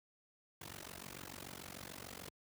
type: noise with amplitude modulation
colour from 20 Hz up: pink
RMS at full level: -45 dBFS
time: 0.61-2.29 s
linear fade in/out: 5 ms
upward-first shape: sine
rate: 46.8 Hz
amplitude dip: 100%
effects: high-pass 80 Hz 12 dB/octave